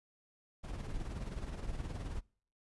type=noise with tremolo; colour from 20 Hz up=brown; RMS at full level=-38 dBFS; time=0.63-2.21 s; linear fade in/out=20 ms; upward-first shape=sine; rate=19 Hz; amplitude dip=55%; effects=noise-tail reverb RT60 0.5 s tail -26 dB re dry + resampled to 24000 Hz